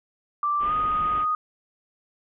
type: tone with pitch glide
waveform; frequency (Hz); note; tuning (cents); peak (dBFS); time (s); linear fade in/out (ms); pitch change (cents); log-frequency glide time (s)
sine; 1174.7 to 1241; D6 to D#6; 0 to -5; -21; 0.43-1.35; 2; +95; 0.63-0.73
type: low-pass noise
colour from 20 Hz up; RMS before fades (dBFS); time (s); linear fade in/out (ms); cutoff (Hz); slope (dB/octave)
pink; -38; 0.59-1.26; 50; 3300; 96
effects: none